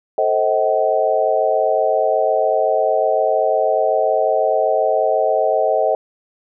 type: chord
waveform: sine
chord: A diminished seventh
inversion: none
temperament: just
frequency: 440 / 528 / 633.6 / 760.3 Hz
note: A4 / C5 / Eb5 / Gb5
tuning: 0 / +16 / +31 / +47 cents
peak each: -21 / -20 / -17 / -20 dBFS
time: 0.18-5.95 s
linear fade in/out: 2 ms
effects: none